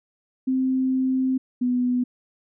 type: tone pair in turn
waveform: sine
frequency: 260.6 / 248 Hz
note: C4 / B3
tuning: -7 / +7 cents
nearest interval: minor second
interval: 86 cents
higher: first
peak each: -19 dBFS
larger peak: neither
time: 0.47-1.38 / 1.61-2.04 s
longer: first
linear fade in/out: 10 ms
effects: none